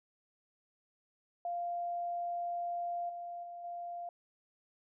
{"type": "tone with level steps", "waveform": "sine", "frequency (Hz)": 696, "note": "F5", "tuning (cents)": -6, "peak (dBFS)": [-34, -40, -43, -39], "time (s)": [1.45, 4.09], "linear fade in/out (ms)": 2, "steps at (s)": [3.09, 3.43, 3.64], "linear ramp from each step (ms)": 5, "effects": []}